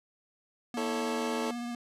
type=tone with vibrato; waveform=square; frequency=239.2 Hz; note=A#3; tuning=45 cents sharp; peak=-35 dBFS; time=0.74-1.75 s; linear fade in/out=2 ms; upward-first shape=sine; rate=16 Hz; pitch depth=17 cents each way
type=chord; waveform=25% pulse; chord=A major; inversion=second; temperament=equal with one note detuned; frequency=324 / 440 / 554.4 Hz; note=E4 / A4 / C#5; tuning=-30 / 0 / 0 cents; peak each=-34 / -30 / -34 dBFS; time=0.77-1.51 s; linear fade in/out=2 ms
effects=low-pass 10000 Hz 12 dB/octave